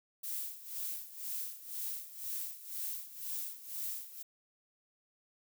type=noise with tremolo; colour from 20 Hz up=violet; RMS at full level=-38 dBFS; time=0.23-4.23 s; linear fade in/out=10 ms; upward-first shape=sine; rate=2 Hz; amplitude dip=80%; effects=none